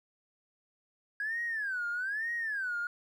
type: tone with vibrato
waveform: triangle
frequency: 1631 Hz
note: G#6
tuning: 32 cents flat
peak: -28 dBFS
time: 1.2-2.87 s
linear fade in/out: 2 ms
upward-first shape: sine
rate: 1.1 Hz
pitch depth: 250 cents each way
effects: tanh soft clip ceiling -29 dBFS